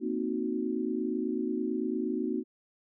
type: chord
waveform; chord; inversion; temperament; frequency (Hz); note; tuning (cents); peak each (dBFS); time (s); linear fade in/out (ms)
sine; C half-diminished seventh; third; equal; 233.1 / 261.6 / 311.1 / 370; Bb3 / C4 / Eb4 / Gb4; 0 / 0 / 0 / 0; -34; 0-2.44; 50
effects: none